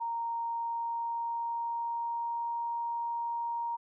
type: tone with pitch glide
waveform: sine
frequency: 929 to 936.5 Hz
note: A#5 to A#5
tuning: -6 to +8 cents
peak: -31 dBFS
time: 0-3.77 s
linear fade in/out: 20 ms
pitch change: +14 cents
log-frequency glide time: 0.37-2.59 s
effects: none